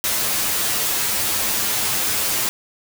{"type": "noise with comb filter", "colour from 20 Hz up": "white", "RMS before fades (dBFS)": -21, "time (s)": [0.04, 2.49], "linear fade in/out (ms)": 0, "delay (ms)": 9.3, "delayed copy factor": 0.95, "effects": []}